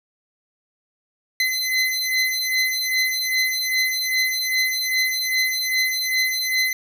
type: beating tone pair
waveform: 25% pulse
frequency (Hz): 2039 / 2041.5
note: C7 / C7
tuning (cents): -45 / -43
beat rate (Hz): 2.5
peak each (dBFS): -19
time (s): 1.4-6.73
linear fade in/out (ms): 2
effects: none